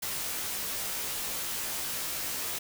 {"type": "noise with comb filter", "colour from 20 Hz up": "white", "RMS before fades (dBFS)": -34, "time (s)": [0.02, 2.59], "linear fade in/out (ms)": 10, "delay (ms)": 17, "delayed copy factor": -0.9, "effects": []}